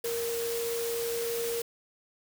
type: tone in noise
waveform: sine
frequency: 466.2 Hz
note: A#4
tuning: in tune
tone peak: -30 dBFS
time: 0.04-1.62 s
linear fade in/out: 5 ms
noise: white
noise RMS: -37 dBFS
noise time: 0.04-1.62 s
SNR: +4 dB
effects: none